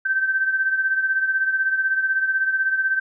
sine beating tone pair, 1550 / 1566 Hz, G6 / G6, -20 / -2 cents, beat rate 16 Hz, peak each -19 / -26 dBFS, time 0.05-3 s, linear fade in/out 10 ms, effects none

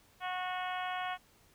harmonic tone, 366 Hz, F#4, 19 cents flat, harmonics 2 / 3 / 4 / 5 / 6 / 7 / 8 / 9, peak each -37 / -41 / -43 / -45 / -47 / -48 / -49 / -50 dBFS, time 0.2-1.18 s, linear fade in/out 50 ms, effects pink hiss -65 dBFS RMS until 1.54 s

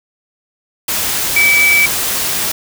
sine tone in noise, 2300 Hz, D7, 37 cents flat, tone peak -8 dBFS, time 1.36-1.86 s, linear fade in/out 5 ms, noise white, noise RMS -17 dBFS, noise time 0.88-2.52 s, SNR +6 dB, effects none

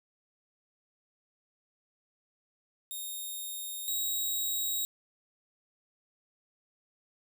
5% pulse tone pair in turn, 3700 / 3815 Hz, A#7 / A#7, -14 / +39 cents, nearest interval minor second, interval 53 cents, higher second, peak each -29 / -22 dBFS, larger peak second, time 2.91-3.88 / 3.88-4.85 s, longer neither, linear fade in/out 0 ms, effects none

